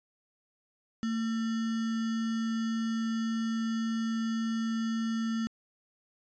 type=tone with sample-and-hold; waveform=sine; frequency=225.9 Hz; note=A3; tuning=46 cents sharp; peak=-28 dBFS; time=1.03-5.47 s; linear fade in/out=0 ms; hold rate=1575 Hz; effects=resampled to 16000 Hz